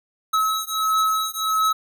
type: beating tone pair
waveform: square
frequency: 1290 / 1291.5 Hz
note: E6 / E6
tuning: -38 / -36 cents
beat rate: 1.5 Hz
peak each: -23 dBFS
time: 0.33-1.73 s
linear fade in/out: 10 ms
effects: none

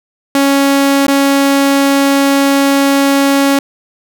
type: tone with dropouts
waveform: sawtooth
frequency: 277.3 Hz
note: C#4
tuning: 1 cent sharp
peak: -4 dBFS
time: 0.35-3.59 s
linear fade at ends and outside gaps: 2 ms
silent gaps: 1.067-1.081 s
effects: none

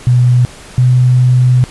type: tone pair in turn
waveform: sine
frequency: 123.47 / 125.7 Hz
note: B2 / B2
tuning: 0 / +31 cents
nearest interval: unison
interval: 31 cents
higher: second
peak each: -5 dBFS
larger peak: neither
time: 0.07-0.45 / 0.78-1.64 s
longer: second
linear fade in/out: 0 ms
effects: pink hiss -34 dBFS RMS until 1.7 s + resampled to 24000 Hz

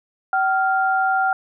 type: tone pair together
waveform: sine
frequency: 764.8 / 1396.9 Hz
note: G5 / F6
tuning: -43 / 0 cents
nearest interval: minor seventh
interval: 1043 cents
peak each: -18 / -20 dBFS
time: 0.33-1.33 s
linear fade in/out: 2 ms
effects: none

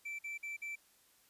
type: tone bursts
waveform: triangle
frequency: 2332 Hz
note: D7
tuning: 13 cents flat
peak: -38 dBFS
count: 4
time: 0.05-0.757 s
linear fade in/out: 10 ms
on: 140 ms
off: 49 ms
effects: white hiss -68 dBFS RMS until 1.29 s + resampled to 32000 Hz

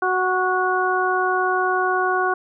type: harmonic tone with a mistuned harmonic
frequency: 370 Hz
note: F#4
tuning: in tune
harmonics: 1 / 2 / 3 / 4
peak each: -23 / -23 / -23 / -23 dBFS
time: 0.02-2.34 s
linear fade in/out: 5 ms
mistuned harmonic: 4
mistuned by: -19 cents
effects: none

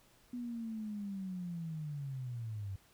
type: linear sweep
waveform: sine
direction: down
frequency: 246.9 to 94.4 Hz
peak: -38 dBFS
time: 0.33-2.76 s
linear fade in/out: 5 ms
effects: pink hiss -66 dBFS RMS until 2.93 s

